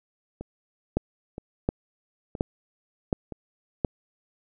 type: two click trains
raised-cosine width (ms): 2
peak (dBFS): -9 / -22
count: 5 / 4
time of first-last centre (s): 0.97-3.848 / 0.41-3.323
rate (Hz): 1.39 / 1.03
effects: none